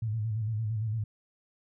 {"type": "tone with vibrato", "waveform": "sine", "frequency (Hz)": 109.6, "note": "A2", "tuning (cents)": -6, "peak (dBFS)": -28, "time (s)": [0.02, 1.04], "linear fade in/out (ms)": 5, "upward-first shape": "square", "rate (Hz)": 8.8, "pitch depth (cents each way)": 63, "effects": []}